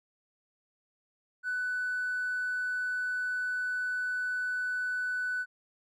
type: tone with hard clipping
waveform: sine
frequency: 1494 Hz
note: F#6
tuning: 16 cents sharp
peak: -30 dBFS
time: 1.43-5.46 s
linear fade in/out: 50 ms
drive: 1 dB
effects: none